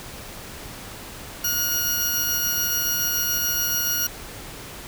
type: tone pair together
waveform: 15% pulse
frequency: 1439 / 5749 Hz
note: F#6 / F8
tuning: -49 / +49 cents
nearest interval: 2 octaves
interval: 2398 cents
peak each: -21 / -17 dBFS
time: 1.44-4.07 s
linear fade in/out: 5 ms
effects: pink hiss -38 dBFS RMS until 4.87 s